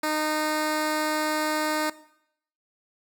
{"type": "tone", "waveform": "10% pulse", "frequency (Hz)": 307.2, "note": "D#4", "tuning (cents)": -22, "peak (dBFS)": -16, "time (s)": [0.03, 1.9], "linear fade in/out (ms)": 5, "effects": ["noise-tail reverb RT60 0.7 s tail -17 dB re dry"]}